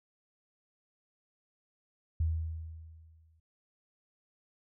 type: tone with exponential decay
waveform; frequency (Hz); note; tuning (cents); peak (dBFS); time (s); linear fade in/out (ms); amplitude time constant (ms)
sine; 80.6; E2; -38; -25; 2.2-3.4; 5; 260
effects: none